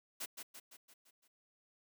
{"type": "noise with echo", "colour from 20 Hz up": "white", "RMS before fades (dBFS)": -42, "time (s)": [0.2, 0.26], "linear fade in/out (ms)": 10, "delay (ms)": 170, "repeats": 6, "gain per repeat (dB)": -5, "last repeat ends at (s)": 1.28, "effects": ["high-pass 200 Hz 12 dB/octave"]}